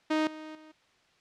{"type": "tone with level steps", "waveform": "sawtooth", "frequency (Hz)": 311.1, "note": "D#4", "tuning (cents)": 0, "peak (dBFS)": [-21, -37, -46], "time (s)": [0.1, 0.72], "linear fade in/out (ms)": 10, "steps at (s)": [0.27, 0.55], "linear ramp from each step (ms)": 2, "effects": ["white hiss -65 dBFS RMS until 1.2 s", "low-pass 4000 Hz 12 dB/octave"]}